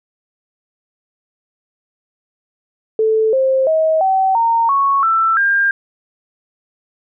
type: tone with pitch steps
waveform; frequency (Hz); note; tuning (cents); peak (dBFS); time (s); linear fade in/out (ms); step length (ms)
sine; 439.3 / 528.5 / 635.8 / 764.9 / 920.2 / 1107 / 1331.7 / 1602.1; A4 / C5 / D#5 / G5 / A#5 / C#6 / E6 / G6; -3 / +17 / +37 / -43 / -23 / -3 / +17 / +37; -11; 2.99-5.71; 2; 340
effects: none